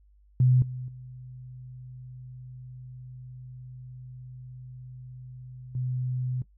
sine tone with level steps, 126.7 Hz, B2, 45 cents sharp, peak -17 / -33 / -41 / -27 dBFS, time 0.4-6.42 s, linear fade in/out 2 ms, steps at 0.62 / 0.88 / 5.75 s, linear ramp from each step 2 ms, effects noise-tail reverb RT60 0.1 s tail -17 dB re dry + added 50 Hz sine -56 dBFS peak until 6.57 s

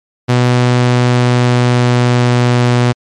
sawtooth tone with pitch glide, 123.47 to 122.26 Hz, B2 to B2, 0 to -17 cents, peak -4 dBFS, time 0.28-2.93 s, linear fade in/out 20 ms, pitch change -17 cents, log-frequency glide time 0.69-2.69 s, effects low-pass 6000 Hz 12 dB/octave + MP3 64 kbps

